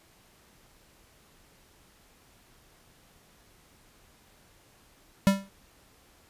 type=tone with exponential decay; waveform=square; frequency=196 Hz; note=G3; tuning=in tune; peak=-15 dBFS; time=5.27-5.49 s; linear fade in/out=0 ms; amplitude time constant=46 ms; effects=pink hiss -60 dBFS RMS until 6.29 s + resampled to 32000 Hz